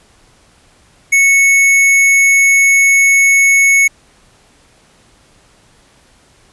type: tone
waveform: square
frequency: 2208 Hz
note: C#7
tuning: 7 cents flat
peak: -7 dBFS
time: 1.12-3.88 s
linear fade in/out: 10 ms
effects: pink hiss -49 dBFS RMS until 6.52 s + resampled to 24000 Hz